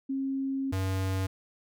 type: tone pair in turn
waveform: sine / square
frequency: 270 / 95.05 Hz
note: C#4 / F#2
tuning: -45 / +47 cents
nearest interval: octave + tritone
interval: 1808 cents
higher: first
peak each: -28 dBFS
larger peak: neither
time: 0.09-0.72 / 0.72-1.27 s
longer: first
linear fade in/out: 10 ms
effects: none